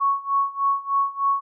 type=tone with tremolo; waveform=sine; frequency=1108.7 Hz; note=C#6; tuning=in tune; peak=-16 dBFS; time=0-1.41 s; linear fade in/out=20 ms; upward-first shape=sine; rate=3.3 Hz; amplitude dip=90%; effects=none